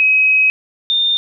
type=tone pair in turn; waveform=sine; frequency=2541 / 3622 Hz; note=D#7 / A7; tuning=+36 / +49 cents; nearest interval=tritone; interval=613 cents; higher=second; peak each=-9 / -12 dBFS; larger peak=first; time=0-0.5 / 0.9-1.17 s; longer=first; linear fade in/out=0 ms; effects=none